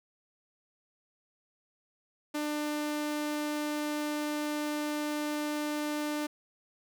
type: tone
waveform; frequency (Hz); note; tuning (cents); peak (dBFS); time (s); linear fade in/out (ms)
sawtooth; 298.5; D4; +28; -27; 2.34-6.27; 10
effects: none